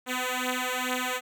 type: beating tone pair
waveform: 5% pulse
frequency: 251.3 / 253.6 Hz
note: B3 / B3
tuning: +30 / +46 cents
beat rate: 2.3 Hz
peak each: -19 dBFS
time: 0.06-1.21 s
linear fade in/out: 50 ms
effects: none